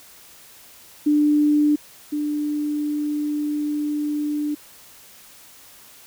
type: tone pair in turn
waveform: sine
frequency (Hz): 296.8 / 296.8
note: D4 / D4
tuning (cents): +18 / +18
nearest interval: unison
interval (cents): 0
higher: neither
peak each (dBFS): -14 / -21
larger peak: first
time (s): 1.06-1.76 / 2.12-4.55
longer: second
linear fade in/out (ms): 10
effects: white hiss -47 dBFS RMS until 6.06 s